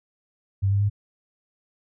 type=tone with pitch steps; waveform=sine; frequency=98 / 100.12 / 102.28 Hz; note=G2 / G2 / G#2; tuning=0 / +37 / -26 cents; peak=-18 dBFS; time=0.62-0.899 s; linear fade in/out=20 ms; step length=93 ms; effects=none